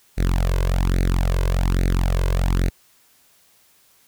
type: tone with flanger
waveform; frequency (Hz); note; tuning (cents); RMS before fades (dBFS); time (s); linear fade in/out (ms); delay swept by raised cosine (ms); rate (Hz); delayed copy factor
sawtooth; 44.76; F1; +43; -19; 0.17-2.7; 20; 0.47 to 1.97; 1.2; +1
effects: white hiss -57 dBFS RMS until 4.07 s